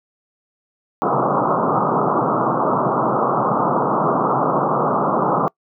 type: band-pass noise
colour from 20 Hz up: white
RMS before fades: -18 dBFS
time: 1.02-5.48 s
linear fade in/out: 0 ms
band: 120 to 1300 Hz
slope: 96 dB/octave
effects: noise-tail reverb RT60 0.1 s tail -25 dB re dry